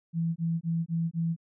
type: tone bursts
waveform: sine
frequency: 166 Hz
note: E3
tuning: 12 cents sharp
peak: -25 dBFS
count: 5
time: 0.13-1.364 s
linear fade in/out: 50 ms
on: 230 ms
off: 21 ms
effects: none